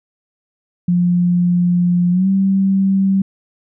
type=tone with pitch glide; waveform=sine; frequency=176.4 to 193.48 Hz; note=F3 to G3; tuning=+18 to -22 cents; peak=-11 dBFS; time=0.88-3.22 s; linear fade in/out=5 ms; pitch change=+160 cents; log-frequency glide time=2.11-2.28 s; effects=none